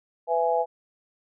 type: harmonic tone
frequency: 166.7 Hz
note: E3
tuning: 20 cents sharp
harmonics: 3 / 4 / 5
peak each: -25 / -25 / -25 dBFS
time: 0.27-0.66 s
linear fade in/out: 50 ms
effects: none